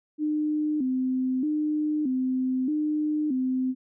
sine tone with vibrato, 279.6 Hz, C#4, 15 cents sharp, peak -23 dBFS, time 0.18-3.75 s, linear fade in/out 50 ms, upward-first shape square, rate 0.8 Hz, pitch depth 140 cents each way, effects none

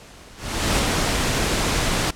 pink noise with ADSR envelope, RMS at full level -18 dBFS, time 0.36-2.11 s, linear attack 430 ms, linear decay 4 ms, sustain -3 dB, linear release 8 ms, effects pink hiss -44 dBFS RMS until 2.15 s + low-pass 9000 Hz 12 dB/octave

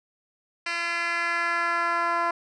10% pulse tone with band-pass filter sweep, 341.2 Hz, F4, 40 cents flat, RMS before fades -26 dBFS, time 0.66-2.31 s, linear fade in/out 5 ms, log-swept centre 2900 to 1000 Hz, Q 1.6, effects resampled to 22050 Hz

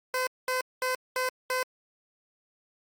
15% pulse tone bursts, 511 Hz, C5, 41 cents flat, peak -20 dBFS, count 5, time 0.14-1.63 s, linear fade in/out 2 ms, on 130 ms, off 210 ms, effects Opus 48 kbps

